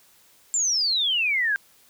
sine exponential sweep, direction down, 7459 to 1573 Hz, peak -20 dBFS, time 0.54-1.56 s, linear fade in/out 0 ms, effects white hiss -57 dBFS RMS until 1.89 s

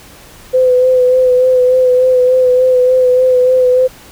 sine tone with vibrato, 507 Hz, B4, 45 cents sharp, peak -6 dBFS, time 0.53-3.88 s, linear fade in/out 20 ms, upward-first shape sine, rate 3.4 Hz, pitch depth 25 cents each way, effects pink hiss -38 dBFS RMS until 4.11 s

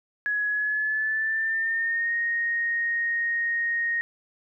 sine tone with pitch glide, 1680 to 1864.1 Hz, G#6 to A#6, +19 to -1 cents, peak -23 dBFS, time 0.26-4.01 s, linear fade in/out 0 ms, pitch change +180 cents, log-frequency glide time 0.48-2.14 s, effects none

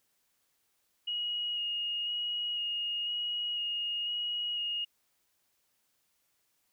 sine tone with vibrato, 2878 Hz, F#7, 49 cents flat, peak -31 dBFS, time 1.07-4.85 s, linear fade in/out 10 ms, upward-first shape square, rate 1 Hz, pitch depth 11 cents each way, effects white hiss -75 dBFS RMS until 6.72 s

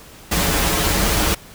pink noise with comb filter, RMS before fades -18 dBFS, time 0.31-1.35 s, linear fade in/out 10 ms, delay 7.9 ms, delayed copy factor -0.65, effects pink hiss -42 dBFS RMS until 1.54 s

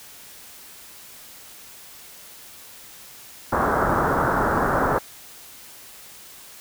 white low-pass noise, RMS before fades -21 dBFS, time 3.52-4.99 s, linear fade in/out 10 ms, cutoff 1500 Hz, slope 48 dB/octave, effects white hiss -44 dBFS RMS until 6.6 s

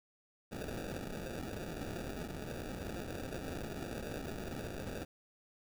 white noise with sample-and-hold, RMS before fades -42 dBFS, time 0.51-5.05 s, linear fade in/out 20 ms, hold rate 1050 Hz, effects none

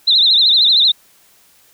sine tone with vibrato, 3839 Hz, B7, 50 cents flat, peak -8 dBFS, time 0.07-0.92 s, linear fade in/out 10 ms, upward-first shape triangle, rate 13 Hz, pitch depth 170 cents each way, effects white hiss -51 dBFS RMS until 1.73 s

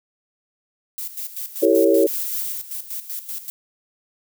violet noise with tremolo, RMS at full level -29 dBFS, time 0.98-3.5 s, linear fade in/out 0 ms, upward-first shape square, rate 5.2 Hz, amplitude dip 70%
sine chord, E diminished seventh, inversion none, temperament equal with one note detuned, 329.6 / 392 / 455.5 / 554.4 Hz, E4 / G4 / Bb4 / Db5, 0 / 0 / -40 / 0 cents, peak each -18 dBFS, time 1.62-2.07 s, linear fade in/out 10 ms
violet noise, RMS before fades -27 dBFS, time 2.07-2.52 s, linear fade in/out 0 ms
effects none

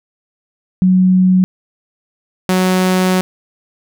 sine / sawtooth tone pair in turn, 185 / 185 Hz, F#3 / F#3, 0 / 0 cents, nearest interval unison, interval 0 cents, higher neither, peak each -7 dBFS, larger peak neither, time 0.82-1.44 / 2.49-3.21 s, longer second, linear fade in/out 0 ms, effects none

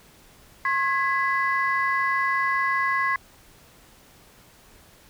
sine tone cluster, 1075 / 1667 / 2000 Hz, C6 / G#6 / B6, +47 / +6 / +21 cents, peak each -23 / -26 / -25 dBFS, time 0.65-3.16 s, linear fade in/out 2 ms, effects tanh soft clip ceiling -13 dBFS + pink hiss -53 dBFS RMS until 5.09 s

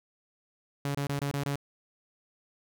sawtooth tone bursts, 141.4 Hz, C#3, 35 cents sharp, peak -25 dBFS, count 6, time 0.85-1.557 s, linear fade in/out 2 ms, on 97 ms, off 25 ms, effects none

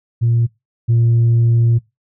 sine tone pair in turn, 117.1 / 116.62 Hz, A#2 / A#2, +8 / +1 cents, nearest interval unison, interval 7 cents, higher first, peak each -10 / -8 dBFS, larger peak second, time 0.21-0.47 / 0.88-1.79 s, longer second, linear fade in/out 20 ms, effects noise-tail reverb RT60 0.2 s tail -21 dB re dry + tanh soft clip ceiling -8 dBFS

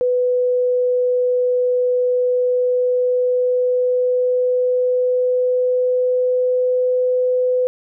sine tone with pitch glide, 497.1 to 503.2 Hz, B4 to B4, +11 to +32 cents, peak -14 dBFS, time 0.01-7.67 s, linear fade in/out 0 ms, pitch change +21 cents, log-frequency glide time 2.03-6.9 s, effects none

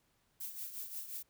violet noise with tremolo, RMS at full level -41 dBFS, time 0.4-1.23 s, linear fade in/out 10 ms, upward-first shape triangle, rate 5.6 Hz, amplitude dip 70%, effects pink hiss -75 dBFS RMS until 1.29 s

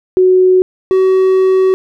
sine / triangle tone pair in turn, 370 / 377.3 Hz, F#4 / F#4, 0 / +34 cents, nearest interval unison, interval 34 cents, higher second, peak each -5 dBFS, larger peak neither, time 0.17-0.62 / 0.91-1.74 s, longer second, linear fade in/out 0 ms, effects none

